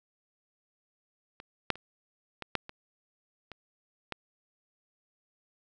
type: clicks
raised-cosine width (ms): 0.3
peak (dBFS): -28 / -8 / -30 / -21 / -11 / -26 / -27 / -18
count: 8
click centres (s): 1.401 / 1.703 / 1.756 / 2.423 / 2.553 / 2.694 / 3.517 / 4.123
effects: none